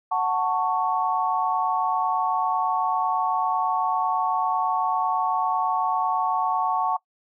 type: chord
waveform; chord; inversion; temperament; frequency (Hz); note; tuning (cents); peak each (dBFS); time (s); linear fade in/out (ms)
sine; F# minor; none; just; 740 / 888 / 1110; F#5 / A5 / C#6; 0 / +16 / +2; -25; 0.11-6.97; 10
effects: noise-tail reverb RT60 0.1 s tail -21 dB re dry